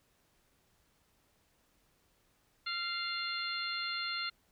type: harmonic tone with a mistuned harmonic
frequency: 699 Hz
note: F5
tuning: 1 cent sharp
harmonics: 2 / 3 / 4 / 5 / 6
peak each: -39 / -41 / -43 / -44 / -39 dBFS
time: 2.66-4.3 s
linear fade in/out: 10 ms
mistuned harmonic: 2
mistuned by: -26 cents
effects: pink hiss -72 dBFS RMS until 4.51 s